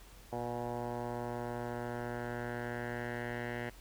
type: tone with low-pass filter sweep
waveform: 10% pulse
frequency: 120 Hz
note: B2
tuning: 49 cents flat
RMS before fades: -39 dBFS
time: 0.32-3.7 s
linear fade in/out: 10 ms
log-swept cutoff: 850 to 2100 Hz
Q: 2.7
effects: added 45 Hz sine -54 dBFS peak until 3.8 s + pink hiss -58 dBFS RMS until 3.8 s